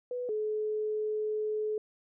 sine tone pair in turn, 493.9 / 428.1 Hz, B4 / A4, 0 / -47 cents, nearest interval major second, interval 247 cents, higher first, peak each -32 / -29 dBFS, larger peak second, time 0.11-0.29 / 0.29-1.78 s, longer second, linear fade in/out 2 ms, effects none

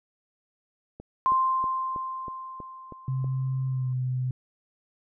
click train, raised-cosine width 2 ms, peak -27 dBFS, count 8, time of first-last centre 1-3.244 s, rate 3.12 Hz
sine tone with exponential decay, 1046.5 Hz, C6, in tune, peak -18 dBFS, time 1.26-3.93 s, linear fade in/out 0 ms, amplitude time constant 580 ms
sine tone with pitch glide, 131.6 to 127.56 Hz, C3 to C3, +10 to -44 cents, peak -25 dBFS, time 3.08-4.31 s, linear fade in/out 2 ms, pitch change -54 cents, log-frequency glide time 3.67-3.88 s
effects none

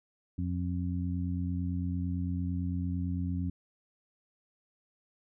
harmonic tone, 88.9 Hz, F2, 31 cents sharp, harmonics 1 / 2 / 3, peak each -32 / -35 / -37 dBFS, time 0.38-3.5 s, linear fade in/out 5 ms, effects none

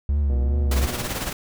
triangle tone with vibrato, 69.3 Hz, C#2, in tune, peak -16 dBFS, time 0.09-0.86 s, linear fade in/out 0 ms, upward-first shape triangle, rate 2.5 Hz, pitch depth 110 cents each way
click train, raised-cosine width 2 ms, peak -24 dBFS, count 95, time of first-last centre 0.3-1.077 s, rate 121 Hz
pink noise with tremolo, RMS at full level -26 dBFS, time 0.71-1.33 s, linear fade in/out 5 ms, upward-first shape sine, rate 18 Hz, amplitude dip 55%
effects none

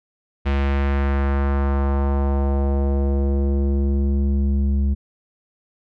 square tone with low-pass filter sweep, 69.3 Hz, C#2, in tune, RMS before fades -19 dBFS, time 0.45-4.95 s, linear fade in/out 20 ms, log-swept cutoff 2700 to 170 Hz, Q 1.4, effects none

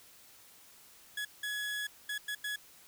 30% pulse tone bursts at uneven times, 1685 Hz, G#6, 25 cents sharp, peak -32 dBFS, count 5, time 1.17-1.25 / 1.43-1.87 / 2.09-2.18 / 2.28-2.35 / 2.44-2.56 s, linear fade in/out 5 ms, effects white hiss -58 dBFS RMS until 2.87 s

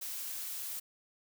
blue noise, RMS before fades -40 dBFS, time 0.01-0.8 s, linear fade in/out 10 ms, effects none

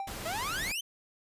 triangle tone with exponential decay, 784 Hz, G5, in tune, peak -29 dBFS, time 0-0.26 s, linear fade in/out 1 ms, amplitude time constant 55 ms
pink noise, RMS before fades -40 dBFS, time 0.07-0.72 s, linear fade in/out 5 ms
sawtooth exponential sweep, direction up, 616 to 3163 Hz, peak -29 dBFS, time 0.25-0.81 s, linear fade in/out 10 ms
effects resampled to 32000 Hz

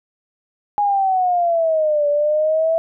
sine exponential two-way sweep, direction down then up, 830.6 to 579 to 660 Hz, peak -14 dBFS, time 0.78-2.78 s, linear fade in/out 0 ms, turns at 2.08 s, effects none

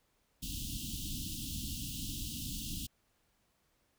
pink band-stop noise, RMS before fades -40 dBFS, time 0.42-2.87 s, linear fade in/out 10 ms, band 310 to 2800 Hz, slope 96 dB/octave, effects pink hiss -75 dBFS RMS until 3.98 s

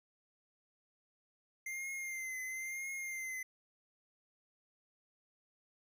square tone with vibrato, 2093 Hz, C7, in tune, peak -40 dBFS, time 1.66-3.43 s, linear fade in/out 5 ms, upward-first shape triangle, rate 1 Hz, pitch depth 53 cents each way, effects none

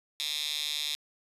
10% pulse tone with high-pass filter, 149.4 Hz, D3, 30 cents sharp, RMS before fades -33 dBFS, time 0.2-0.95 s, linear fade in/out 0 ms, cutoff 3600 Hz, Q 3.6, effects resampled to 32000 Hz

